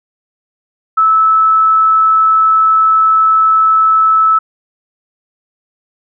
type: tone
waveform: sine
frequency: 1306 Hz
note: E6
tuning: 17 cents flat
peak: -6 dBFS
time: 0.97-4.39 s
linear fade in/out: 10 ms
effects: none